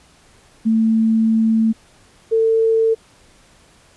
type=tone pair in turn; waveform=sine; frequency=222.9 / 448.6 Hz; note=A3 / A4; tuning=+23 / +34 cents; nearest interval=octave; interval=1211 cents; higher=second; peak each=-12 dBFS; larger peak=neither; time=0.65-1.73 / 2.31-2.95 s; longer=first; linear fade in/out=20 ms; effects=pink hiss -51 dBFS RMS until 3.96 s + resampled to 24000 Hz